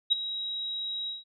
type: tone with ADSR envelope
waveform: sine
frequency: 3834 Hz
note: A#7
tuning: 48 cents sharp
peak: -17 dBFS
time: 0.1-1.24 s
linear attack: 22 ms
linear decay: 15 ms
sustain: -14 dB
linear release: 160 ms
effects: none